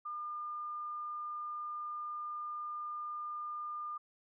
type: tone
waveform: sine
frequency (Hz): 1206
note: D6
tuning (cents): +46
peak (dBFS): -38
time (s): 0.05-3.98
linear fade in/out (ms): 10
effects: none